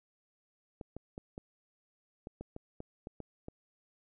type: clicks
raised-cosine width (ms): 2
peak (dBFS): -29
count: 11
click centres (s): 0.812 / 0.966 / 1.179 / 1.379 / 2.271 / 2.41 / 2.564 / 2.804 / 3.071 / 3.203 / 3.484
effects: none